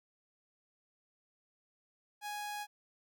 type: tone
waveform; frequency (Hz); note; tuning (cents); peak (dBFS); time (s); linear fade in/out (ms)
sawtooth; 830.6; G#5; 0; -35; 2.21-2.67; 50
effects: none